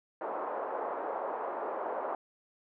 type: band-pass noise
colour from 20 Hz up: pink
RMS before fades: -36 dBFS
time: 0.21-2.15 s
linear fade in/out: 2 ms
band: 440 to 1100 Hz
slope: 24 dB/octave
effects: none